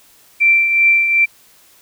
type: tone with tremolo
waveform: sine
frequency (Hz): 2349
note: D7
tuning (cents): 0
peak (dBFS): -7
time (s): 0.4-1.26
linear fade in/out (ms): 20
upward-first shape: triangle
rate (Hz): 2.6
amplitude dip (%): 55
effects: white hiss -49 dBFS RMS until 1.81 s